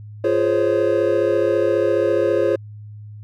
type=chord; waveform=triangle; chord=Db major seventh; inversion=first; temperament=just; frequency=346.5 / 415.8 / 519.7 / 554.4 Hz; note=F4 / Ab4 / C5 / Db5; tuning=-14 / +2 / -12 / 0 cents; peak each=-19 dBFS; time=0.24-2.56 s; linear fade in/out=5 ms; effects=added 105 Hz sine -34 dBFS peak until 3.23 s